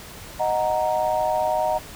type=chord; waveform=sine; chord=D# minor; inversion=none; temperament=equal; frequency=622.3 / 740 / 932.3 Hz; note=D#5 / F#5 / A#5; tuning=0 / 0 / 0 cents; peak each=-23 / -24 / -25 dBFS; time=0.39-1.79 s; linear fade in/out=20 ms; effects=pink hiss -40 dBFS RMS until 1.95 s